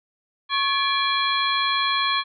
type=tone cluster; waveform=sine; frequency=1100 / 1712 / 2358 / 3331 / 4124 Hz; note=C#6 / A6 / D7 / G#7 / C8; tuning=-14 / -48 / +6 / +4 / -26 cents; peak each=-23 / -29 / -28 / -25 / -28 dBFS; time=0.49-2.24 s; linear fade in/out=50 ms; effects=none